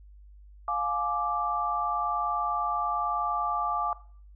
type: chord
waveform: sine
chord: D diminished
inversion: first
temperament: just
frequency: 704.8 / 845.8 / 1174.7 Hz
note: F5 / Ab5 / D6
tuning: +16 / +31 / 0 cents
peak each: -33 / -33 / -28 dBFS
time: 0.68-3.93 s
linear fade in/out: 2 ms
effects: noise-tail reverb RT60 0.5 s tail -18 dB re dry + added 50 Hz sine -48 dBFS peak until 4.35 s